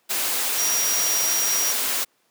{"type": "tone in noise", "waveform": "sine", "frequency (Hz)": 5720, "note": "F8", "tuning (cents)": 41, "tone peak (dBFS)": -22, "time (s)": [0.57, 1.73], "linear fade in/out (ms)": 20, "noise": "white", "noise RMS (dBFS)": -24, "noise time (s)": [0.09, 2.05], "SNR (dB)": -1, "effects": ["pink hiss -65 dBFS RMS until 2.3 s", "high-pass 300 Hz 12 dB/octave"]}